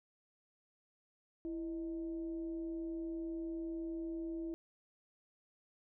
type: tone with frequency modulation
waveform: sine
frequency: 331 Hz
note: E4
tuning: 7 cents sharp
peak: -38 dBFS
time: 1.45-4.54 s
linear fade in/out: 0 ms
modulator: 291 Hz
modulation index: 0.32
effects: none